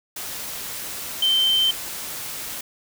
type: tone in noise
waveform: sine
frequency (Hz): 3107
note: G7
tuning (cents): -16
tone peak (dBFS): -16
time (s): 1.22-1.71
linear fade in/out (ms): 5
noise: white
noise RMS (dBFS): -32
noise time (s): 0.16-2.61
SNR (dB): +13
effects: none